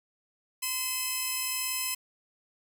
5% pulse tone pair together, 1025 / 2583 Hz, C6 / E7, -36 / -36 cents, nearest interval octave + major third, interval 1600 cents, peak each -22 dBFS, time 0.62-1.95 s, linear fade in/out 10 ms, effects none

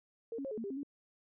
sine tone with pitch steps, 458.5 / 276 / 542 / 428 / 228.5 / 398.5 / 267.4 / 284.1 Hz, A#4 / C#4 / C#5 / A4 / A#3 / G4 / C4 / C#4, -29 / -7 / -39 / -48 / -34 / +28 / +38 / +43 cents, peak -37 dBFS, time 0.32-0.832 s, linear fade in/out 2 ms, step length 64 ms, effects none

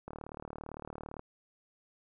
click train, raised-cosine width 1 ms, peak -28 dBFS, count 43, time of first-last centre 0.08-1.194 s, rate 37.7 Hz, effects none

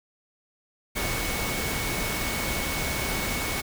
sine tone in noise, 2217 Hz, C#7, in tune, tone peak -34 dBFS, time 0.95-3.62 s, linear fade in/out 20 ms, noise pink, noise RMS -29 dBFS, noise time 0.95-3.62 s, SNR -8 dB, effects none

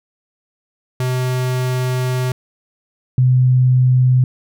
square / sine tone pair in turn, 127.3 / 127.3 Hz, C3 / C3, -47 / -47 cents, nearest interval unison, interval 0 cents, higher neither, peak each -17 / -9 dBFS, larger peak second, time 1-2.32 / 3.18-4.24 s, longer first, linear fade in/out 2 ms, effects none

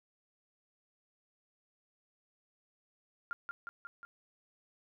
sine tone with echo, 1396.9 Hz, F6, in tune, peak -34 dBFS, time 3.31-3.33 s, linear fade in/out 0 ms, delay 180 ms, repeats 4, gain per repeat -3 dB, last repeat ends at 4.05 s, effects none

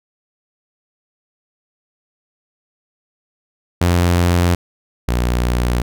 sawtooth tone pair in turn, 87.5 / 60.4 Hz, F2 / B1, +4 / -38 cents, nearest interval tritone, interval 642 cents, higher first, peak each -8 / -11 dBFS, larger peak first, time 3.81-4.55 / 5.08-5.82 s, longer neither, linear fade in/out 5 ms, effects none

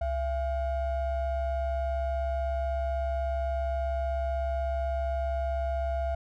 triangle ring-modulated tone, 371.9 Hz, F#4, 9 cents sharp, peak -22 dBFS, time 0.01-6.15 s, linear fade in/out 5 ms, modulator 304 Hz, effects none

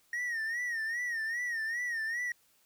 triangle tone with vibrato, 1864.7 Hz, A#6, in tune, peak -30 dBFS, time 0.13-2.32 s, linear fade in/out 2 ms, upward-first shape sine, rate 2.5 Hz, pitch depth 97 cents each way, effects white hiss -68 dBFS RMS until 2.65 s

